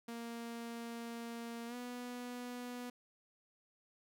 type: tone with pitch glide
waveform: sawtooth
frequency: 233.1 to 245.4 Hz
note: A#3 to B3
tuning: 0 to -11 cents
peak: -39 dBFS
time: 0.08-2.9 s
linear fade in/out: 5 ms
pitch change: +89 cents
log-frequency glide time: 1.67-1.75 s
effects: none